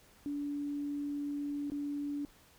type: tone with dropouts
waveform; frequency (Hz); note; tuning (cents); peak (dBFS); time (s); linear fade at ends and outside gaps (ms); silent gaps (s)
sine; 288.2; D4; -33; -34; 0.26-2.25; 0; 1.7-1.719
effects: pink hiss -62 dBFS RMS until 2.58 s